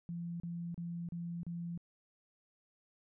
sine tone bursts, 171 Hz, F3, 36 cents flat, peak -38 dBFS, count 5, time 0.09-1.776 s, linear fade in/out 0 ms, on 310 ms, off 34 ms, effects none

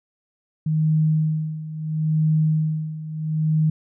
sine tone with tremolo, 156.1 Hz, D#3, 6 cents sharp, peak -15 dBFS, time 0.66-3.7 s, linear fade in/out 5 ms, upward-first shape sine, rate 0.74 Hz, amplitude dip 80%, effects none

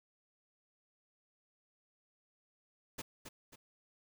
pink noise with echo, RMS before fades -42 dBFS, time 2.98-3.02 s, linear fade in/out 10 ms, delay 270 ms, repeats 2, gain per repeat -7 dB, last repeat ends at 3.56 s, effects none

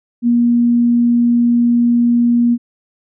sine tone, 238.2 Hz, A#3, 38 cents sharp, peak -9 dBFS, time 0.22-2.58 s, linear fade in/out 50 ms, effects none

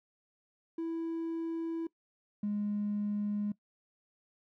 triangle tone pair in turn, 329.6 / 206.9 Hz, E4 / G#3, 0 / -6 cents, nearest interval minor sixth, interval 806 cents, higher first, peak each -30 / -27 dBFS, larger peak second, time 0.78-1.87 / 2.43-3.52 s, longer neither, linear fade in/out 5 ms, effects noise-tail reverb RT60 0.1 s tail -22 dB re dry + tanh soft clip ceiling -28 dBFS

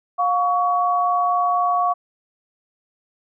sine tone pair together, 711.6 / 1124 Hz, F5 / C#6, +32 / +24 cents, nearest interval minor sixth, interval 792 cents, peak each -19 dBFS, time 0.18-1.94 s, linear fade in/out 20 ms, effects none

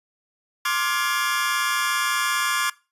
sawtooth chord, D half-diminished seventh, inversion third, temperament just, 1057.2 / 1174.7 / 1409.6 / 1691.5 Hz, C6 / D6 / F6 / Ab6, +18 / 0 / +16 / +31 cents, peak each -23 dBFS, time 0.65-2.7 s, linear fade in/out 5 ms, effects noise-tail reverb RT60 0.3 s tail -21 dB re dry + resampled to 32000 Hz

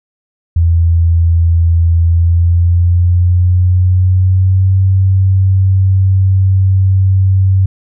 sine tone with pitch glide, 83.9 to 95.27 Hz, E2 to G2, +31 to -49 cents, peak -6 dBFS, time 0.56-7.66 s, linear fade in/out 5 ms, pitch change +220 cents, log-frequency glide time 2.03-4.77 s, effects none

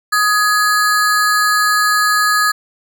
square ring-modulated tone, 1464 Hz, F#6, 19 cents flat, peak -9 dBFS, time 0.12-2.52 s, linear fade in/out 10 ms, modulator 214 Hz, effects none

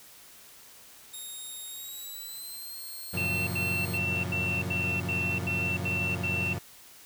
5% pulse tone with pitch glide, 3729 to 4234 Hz, A#7 to C8, 0 to +20 cents, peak -32 dBFS, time 1.13-3.98 s, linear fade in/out 10 ms, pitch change +220 cents, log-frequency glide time 1.68-2.79 s
35% pulse chord, Gb major seventh, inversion none, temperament equal with one note detuned, 92.5 / 114.61 / 138.59 / 174.61 Hz, Gb2 / Bb2 / Db3 / F3, 0 / -29 / 0 / 0 cents, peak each -33 / -37 / -37 / -35 dBFS, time 3.13-6.59 s, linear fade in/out 10 ms
sine tone bursts, 2699 Hz, E7, 40 cents sharp, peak -28 dBFS, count 9, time 3.17-6.534 s, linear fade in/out 5 ms, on 300 ms, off 83 ms
effects white hiss -52 dBFS RMS until 7.05 s

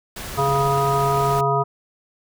pink noise, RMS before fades -32 dBFS, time 0.16-1.41 s, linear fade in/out 5 ms
harmonic tone, 138.59 Hz, C#3, in tune, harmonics 1 / 3 / 5 / 7 / 9, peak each -23 / -23 / -23 / -23 / -23 dBFS, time 0.37-1.64 s, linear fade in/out 20 ms
effects none

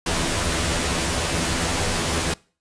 pink noise with comb filter, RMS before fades -23 dBFS, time 0.06-2.34 s, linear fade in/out 5 ms, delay 12 ms, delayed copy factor +1, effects noise-tail reverb RT60 0.4 s tail -24 dB re dry + resampled to 22050 Hz

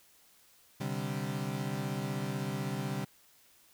35% pulse chord, C suspended second, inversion none, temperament equal, 130.81 / 146.83 / 196 Hz, C3 / D3 / G3, 0 / 0 / 0 cents, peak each -36 / -36 / -36 dBFS, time 0.8-3.05 s, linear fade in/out 10 ms, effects white hiss -63 dBFS RMS until 3.73 s

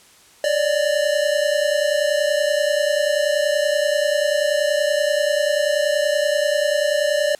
square tone pair together, 572.6 / 603 Hz, D5 / D5, -44 / +46 cents, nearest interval minor second, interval 90 cents, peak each -21 / -20 dBFS, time 0.44-7.35 s, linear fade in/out 2 ms, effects white hiss -50 dBFS RMS until 7.39 s + low-pass 10000 Hz 12 dB/octave

